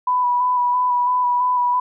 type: tone with vibrato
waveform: sine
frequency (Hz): 987.8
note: B5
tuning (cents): 0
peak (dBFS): -15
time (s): 0.07-1.8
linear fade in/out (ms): 5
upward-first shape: square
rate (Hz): 3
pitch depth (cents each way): 17
effects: none